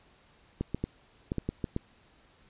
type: clicks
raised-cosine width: 3 ms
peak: -17 dBFS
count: 8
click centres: 0.61 / 0.746 / 0.84 / 1.319 / 1.383 / 1.49 / 1.642 / 1.764 s
effects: pink hiss -62 dBFS RMS until 2.49 s + resampled to 8000 Hz